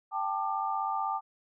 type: chord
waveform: sine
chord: G suspended second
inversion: none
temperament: equal with one note detuned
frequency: 784 / 880 / 1193.1 Hz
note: G5 / A5 / D6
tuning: 0 / 0 / +27 cents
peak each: -33 dBFS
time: 0.11-1.21 s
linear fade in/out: 50 ms
effects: none